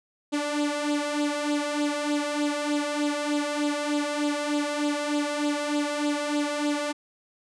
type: tone with flanger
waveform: sawtooth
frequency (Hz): 293.7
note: D4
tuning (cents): 0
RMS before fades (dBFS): -27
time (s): 0.32-6.93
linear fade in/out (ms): 20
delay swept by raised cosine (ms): 0.25 to 1.95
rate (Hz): 3.3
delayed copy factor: +0.65
effects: resampled to 22050 Hz